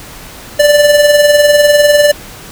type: tone with tremolo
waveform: square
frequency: 587.3 Hz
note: D5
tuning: in tune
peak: -3 dBFS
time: 0.59-2.12 s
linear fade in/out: 10 ms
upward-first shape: sine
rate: 20 Hz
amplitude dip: 50%
effects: pink hiss -31 dBFS RMS until 2.51 s